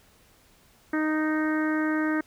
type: harmonic tone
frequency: 310 Hz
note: D#4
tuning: 6 cents flat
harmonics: 1 / 2 / 3 / 4 / 5 / 6 / 7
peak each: -24 / -35 / -38 / -36 / -33 / -35 / -44 dBFS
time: 0.93-2.21 s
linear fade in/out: 5 ms
effects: pink hiss -59 dBFS RMS until 2.26 s